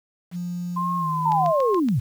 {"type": "tone with pitch glide", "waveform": "sine", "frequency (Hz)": [176.1, 158.71], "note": ["F3", "D#3"], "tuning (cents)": [15, 35], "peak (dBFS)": -26, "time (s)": [0.31, 1.53], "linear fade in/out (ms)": 50, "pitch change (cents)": -180, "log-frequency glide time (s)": [0.98, 1.07]}
{"type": "tone with vibrato", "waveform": "sine", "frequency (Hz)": 1037, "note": "C6", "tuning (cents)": -16, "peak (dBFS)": -23, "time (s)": [0.76, 1.8], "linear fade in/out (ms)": 10, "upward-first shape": "sine", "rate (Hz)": 1.4, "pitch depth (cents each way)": 65}
{"type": "linear sweep", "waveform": "sine", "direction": "down", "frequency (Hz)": [937, 98.4], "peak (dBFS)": -18, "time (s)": [1.25, 2], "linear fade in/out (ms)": 10}
{"type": "click train", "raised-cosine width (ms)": 0.2, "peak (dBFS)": -19, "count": 5, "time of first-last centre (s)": [1.32, 1.887], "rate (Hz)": 7.06}
{"effects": ["8-bit"]}